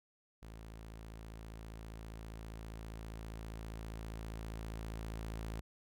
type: tone with level ramp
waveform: sawtooth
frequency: 55 Hz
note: A1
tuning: in tune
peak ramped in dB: -45 to -36 dBFS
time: 0.42-5.61 s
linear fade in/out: 10 ms
effects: none